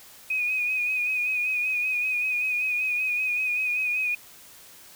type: tone with vibrato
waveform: sine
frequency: 2489 Hz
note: D#7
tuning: in tune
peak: -23 dBFS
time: 0.3-4.15 s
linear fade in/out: 5 ms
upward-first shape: sine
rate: 5.2 Hz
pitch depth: 39 cents each way
effects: white hiss -49 dBFS RMS until 4.95 s